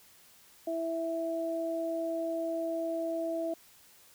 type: tone pair together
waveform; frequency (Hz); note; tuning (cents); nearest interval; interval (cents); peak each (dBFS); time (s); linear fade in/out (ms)
sine; 329.6 / 659.3; E4 / E5; 0 / 0; octave; 1200; -35 / -32; 0.67-3.54; 5
effects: white hiss -59 dBFS RMS until 4.14 s